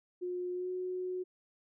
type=tone with pitch glide; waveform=sine; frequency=359.2 to 366.3 Hz; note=F4 to F#4; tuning=+49 to -17 cents; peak=-34 dBFS; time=0.21-1.24 s; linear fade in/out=20 ms; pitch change=+34 cents; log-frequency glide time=0.54-0.69 s; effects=none